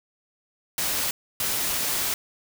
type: noise bursts at uneven times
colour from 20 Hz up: white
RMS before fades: -26 dBFS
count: 2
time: 0.78-1.11 / 1.4-2.14 s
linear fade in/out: 2 ms
effects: none